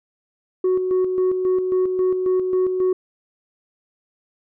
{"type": "tone with tremolo", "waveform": "sine", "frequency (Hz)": 370, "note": "F#4", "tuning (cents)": 0, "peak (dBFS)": -13, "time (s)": [0.64, 2.93], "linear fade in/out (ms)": 5, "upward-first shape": "square", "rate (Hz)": 3.7, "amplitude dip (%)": 50, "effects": ["tanh soft clip ceiling -14 dBFS"]}